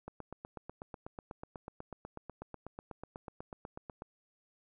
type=click train; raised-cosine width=1 ms; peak=-29 dBFS; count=33; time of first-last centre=0.08-4.021 s; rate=8.12 Hz; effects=none